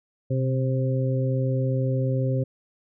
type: harmonic tone with a mistuned harmonic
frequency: 131.6 Hz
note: C3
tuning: 10 cents sharp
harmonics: 1 / 2 / 3 / 4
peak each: -22 / -31 / -33 / -30 dBFS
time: 0.3-2.44 s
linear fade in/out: 10 ms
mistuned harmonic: 1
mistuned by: -36 cents
effects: none